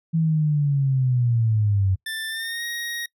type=linear sweep; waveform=sine; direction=down; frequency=164.81 to 92.9 Hz; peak=-17 dBFS; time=0.13-1.96 s; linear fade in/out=20 ms
type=tone with pitch glide; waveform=25% pulse; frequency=1774 to 1879.5 Hz; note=A6 to A#6; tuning=+14 to +14 cents; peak=-24 dBFS; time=2.06-3.06 s; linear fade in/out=5 ms; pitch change=+100 cents; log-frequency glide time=2.29-2.64 s
effects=noise-tail reverb RT60 0.1 s tail -23 dB re dry